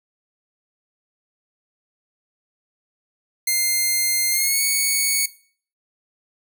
5% pulse tone with pitch glide, 2100 to 2225 Hz, C7 to C#7, +6 to +6 cents, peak -8 dBFS, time 3.47-5.26 s, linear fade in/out 5 ms, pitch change +100 cents, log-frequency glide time 4.31-4.61 s, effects noise-tail reverb RT60 0.5 s tail -20 dB re dry

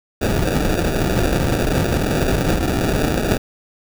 pink noise with sample-and-hold, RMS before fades -18 dBFS, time 0.21-3.38 s, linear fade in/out 10 ms, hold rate 1050 Hz, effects none

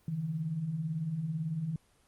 sine beating tone pair, 143.1 / 161.1 Hz, D3 / E3, -45 / -39 cents, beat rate 18 Hz, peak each -40 / -32 dBFS, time 0.08-1.76 s, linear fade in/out 2 ms, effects pink hiss -67 dBFS RMS until 2.07 s + Opus 24 kbps

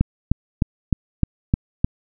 click train, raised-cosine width 5 ms, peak -3 dBFS, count 7, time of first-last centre 0.01-1.845 s, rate 3.27 Hz, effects none

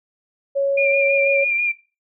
sine tone, 554.4 Hz, C#5, in tune, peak -16 dBFS, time 0.55-1.45 s, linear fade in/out 20 ms
sine tone with vibrato, 2397 Hz, D7, 35 cents sharp, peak -17 dBFS, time 0.77-1.72 s, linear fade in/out 10 ms, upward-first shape sine, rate 6.1 Hz, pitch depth 30 cents each way
effects noise-tail reverb RT60 0.3 s tail -18 dB re dry

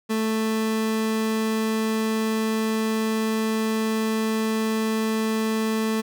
30% pulse tone, 220.3 Hz, A3, 2 cents sharp, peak -19 dBFS, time 0.09-6.02 s, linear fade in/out 20 ms, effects none

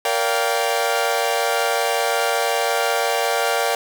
sawtooth chord, G minor seventh, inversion first, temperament equal with one note detuned, 466.2 / 574.9 / 698.5 / 784 Hz, Bb4 / D5 / F5 / G5, 0 / -37 / 0 / 0 cents, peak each -20 dBFS, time 0.05-3.75 s, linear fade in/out 2 ms, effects 7-bit

